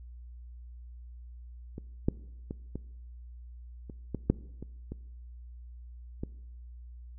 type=clicks; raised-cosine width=3 ms; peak=-26 / -12 / -23 / -23 / -29 / -19 / -9 / -27 / -25 / -21 dBFS; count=10; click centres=1.781 / 2.085 / 2.509 / 2.756 / 3.898 / 4.147 / 4.3 / 4.626 / 4.92 / 6.235 s; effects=noise-tail reverb RT60 0.9 s tail -21 dB re dry + added 60 Hz sine -44 dBFS peak until 7.18 s